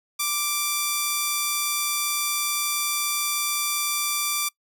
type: tone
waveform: 5% pulse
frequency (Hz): 1174.7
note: D6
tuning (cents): 0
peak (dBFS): -11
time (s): 0.19-4.49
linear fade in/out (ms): 10
effects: noise-tail reverb RT60 0.1 s tail -23 dB re dry